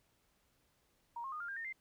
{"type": "tone with pitch steps", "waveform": "sine", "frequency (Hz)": [941, 1074.7, 1227.4, 1401.8, 1601, 1828.4, 2088], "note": ["A#5", "C6", "D#6", "F6", "G6", "A#6", "C7"], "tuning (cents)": [16, 46, -24, 6, 36, -34, -4], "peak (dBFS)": -40, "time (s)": [1.16, 1.727], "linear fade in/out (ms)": 5, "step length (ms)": 81, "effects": ["pink hiss -75 dBFS RMS until 1.8 s"]}